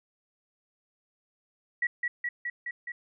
sine tone with echo, 1930 Hz, B6, 40 cents flat, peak -24 dBFS, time 1.82-1.87 s, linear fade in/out 5 ms, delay 210 ms, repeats 5, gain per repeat -2 dB, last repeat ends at 2.92 s, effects none

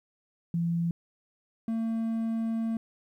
sine / triangle tone pair in turn, 169.3 / 226 Hz, E3 / A3, +46 / +47 cents, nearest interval perfect fourth, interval 501 cents, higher second, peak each -25 dBFS, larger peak neither, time 0.54-0.91 / 1.68-2.77 s, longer second, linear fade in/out 2 ms, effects 11-bit

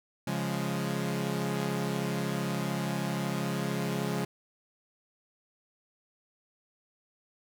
sawtooth chord, Db major, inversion none, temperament equal, 138.59 / 174.61 / 207.7 Hz, Db3 / F3 / Ab3, 0 / 0 / 0 cents, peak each -30 dBFS, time 0.27-4.25 s, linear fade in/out 5 ms, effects none

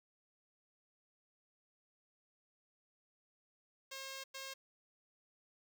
5% pulse tone bursts at uneven times, 537 Hz, C5, 45 cents sharp, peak -33 dBFS, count 2, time 3.91-4.24 / 4.34-4.54 s, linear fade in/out 10 ms, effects none

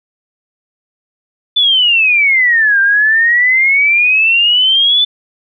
sine exponential two-way sweep, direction down then up, 3521 to 1576 to 3521 Hz, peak -7 dBFS, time 1.56-5.05 s, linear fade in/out 10 ms, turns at 2.8 s, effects none

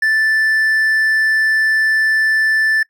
triangle tone, 1760 Hz, A6, in tune, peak -10 dBFS, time 0.02-2.83 s, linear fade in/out 5 ms, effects noise-tail reverb RT60 0.1 s tail -22 dB re dry

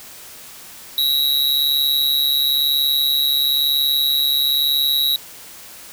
square tone with amplitude modulation, 3866 Hz, B7, 38 cents flat, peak -12 dBFS, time 0.98-5.16 s, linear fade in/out 2 ms, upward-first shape sine, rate 141 Hz, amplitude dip 85%, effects white hiss -39 dBFS RMS until 5.92 s

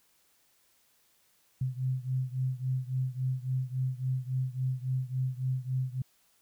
sine beating tone pair, 128.1 / 131.7 Hz, C3 / C3, -36 / +12 cents, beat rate 3.6 Hz, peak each -31 / -33 dBFS, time 1.61-6.02 s, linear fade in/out 5 ms, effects white hiss -68 dBFS RMS until 6.41 s

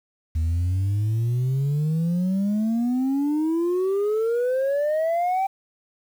sine exponential sweep, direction up, 77.9 to 784 Hz, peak -17 dBFS, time 0.35-5.47 s, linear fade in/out 10 ms, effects tanh soft clip ceiling -19 dBFS + 8-bit

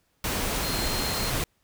sine tone in noise, 4199 Hz, C8, 5 cents sharp, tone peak -33 dBFS, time 0.63-1.3 s, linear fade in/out 2 ms, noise pink, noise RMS -28 dBFS, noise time 0.24-1.44 s, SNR -8 dB, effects pink hiss -70 dBFS RMS until 1.63 s

